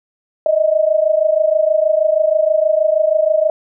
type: tone pair together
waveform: sine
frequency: 611.7 / 638 Hz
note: D#5 / D#5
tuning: -30 / +43 cents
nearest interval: minor second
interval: 73 cents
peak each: -14 dBFS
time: 0.46-3.5 s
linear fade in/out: 2 ms
effects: none